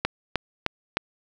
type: click train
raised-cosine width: 0.3 ms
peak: -6 dBFS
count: 4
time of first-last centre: 0.05-0.97 s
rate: 3.26 Hz
effects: none